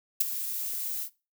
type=noise with ADSR envelope; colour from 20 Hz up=violet; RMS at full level=-21 dBFS; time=0.2-1.1 s; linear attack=9 ms; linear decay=18 ms; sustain=-12 dB; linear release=81 ms; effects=noise-tail reverb RT60 0.3 s tail -21 dB re dry